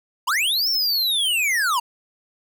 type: linear two-way sweep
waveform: square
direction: up then down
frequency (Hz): 884 to 5510 to 896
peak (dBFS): -19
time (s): 0.27-1.8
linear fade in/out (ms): 10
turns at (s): 0.69
effects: none